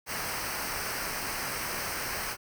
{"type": "noise with comb filter", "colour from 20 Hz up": "pink", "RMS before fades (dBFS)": -34, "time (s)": [0.06, 2.37], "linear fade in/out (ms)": 50, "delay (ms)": 0.28, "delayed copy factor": -0.7, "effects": []}